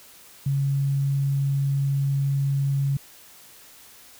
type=tone; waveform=sine; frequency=138.59 Hz; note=C#3; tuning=in tune; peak=-20 dBFS; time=0.46-2.97 s; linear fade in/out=5 ms; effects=white hiss -49 dBFS RMS until 4.19 s